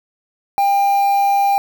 triangle tone with quantisation, 797 Hz, G5, 28 cents sharp, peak -10 dBFS, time 0.58-1.58 s, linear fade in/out 0 ms, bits 5, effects none

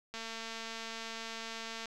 click train, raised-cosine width 0.2 ms, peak -25 dBFS, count 389, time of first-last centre 0.14-1.857 s, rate 226 Hz, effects none

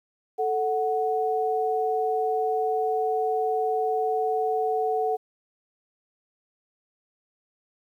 sine tone pair together, 439.7 / 740 Hz, A4 / F#5, -1 / 0 cents, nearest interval major sixth, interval 901 cents, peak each -25 dBFS, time 0.38-5.17 s, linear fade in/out 20 ms, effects 10-bit

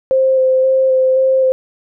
sine tone with vibrato, 523.3 Hz, C5, in tune, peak -9 dBFS, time 0.11-1.52 s, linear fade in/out 0 ms, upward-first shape square, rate 1.9 Hz, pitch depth 11 cents each way, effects none

